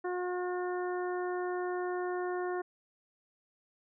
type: harmonic tone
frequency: 360 Hz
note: F#4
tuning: 47 cents flat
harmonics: 1 / 2 / 3 / 4 / 5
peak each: -33 / -39 / -43 / -45 / -47 dBFS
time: 0.04-2.62 s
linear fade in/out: 10 ms
effects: none